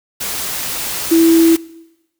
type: tone in noise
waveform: sine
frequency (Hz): 329.6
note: E4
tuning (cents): 0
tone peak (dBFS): -7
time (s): 1.11-1.56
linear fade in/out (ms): 10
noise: white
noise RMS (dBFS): -22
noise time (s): 0.2-1.57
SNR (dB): +12
effects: noise-tail reverb RT60 1.0 s tail -21 dB re dry